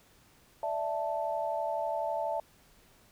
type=chord; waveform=sine; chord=D suspended second; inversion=none; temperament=equal; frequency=587.3 / 659.3 / 880 Hz; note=D5 / E5 / A5; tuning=0 / 0 / 0 cents; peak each=-36 / -33 / -34 dBFS; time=0.63-2.4 s; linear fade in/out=2 ms; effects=pink hiss -62 dBFS RMS until 3.11 s